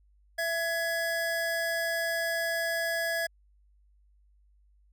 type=tone pair together; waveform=square; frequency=666 / 1678.2 Hz; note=E5 / G#6; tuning=+18 / +18 cents; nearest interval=octave + major third; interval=1600 cents; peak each=-32 / -31 dBFS; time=0.38-3.27 s; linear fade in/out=10 ms; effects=added 50 Hz sine -60 dBFS peak until 4.92 s